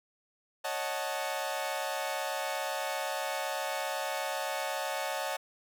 sawtooth chord, D# half-diminished seventh, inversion third, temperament equal, 554.4 / 622.3 / 740 / 880 Hz, C#5 / D#5 / F#5 / A5, 0 / 0 / 0 / 0 cents, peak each -34 dBFS, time 0.64-5.37 s, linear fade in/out 10 ms, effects none

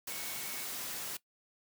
sine tone in noise, 2213 Hz, C#7, 3 cents flat, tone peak -49 dBFS, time 0.1-0.65 s, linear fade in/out 5 ms, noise white, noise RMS -40 dBFS, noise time 0.07-1.17 s, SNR -12 dB, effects noise-tail reverb RT60 0.1 s tail -19 dB re dry + high-pass 100 Hz 12 dB/octave

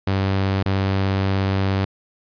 sawtooth tone with dropouts, 96.8 Hz, G2, 21 cents flat, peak -14 dBFS, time 0.07-1.85 s, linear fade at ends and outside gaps 5 ms, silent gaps 0.629-0.658 s, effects resampled to 11025 Hz

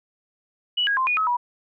sine tone with pitch steps, 2944 / 1641 / 1044 / 2456 / 1282 / 970 Hz, F#7 / G#6 / C6 / D#7 / E6 / B5, -9 / -21 / -4 / -23 / -49 / -31 cents, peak -19 dBFS, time 0.77-1.37 s, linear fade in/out 10 ms, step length 100 ms, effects none

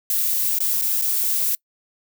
violet noise with dropouts, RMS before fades -21 dBFS, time 0.1-1.55 s, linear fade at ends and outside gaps 1 ms, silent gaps 0.587-0.604 / 0.814-0.82 / 1.014-1.021 s, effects noise-tail reverb RT60 0.1 s tail -26 dB re dry

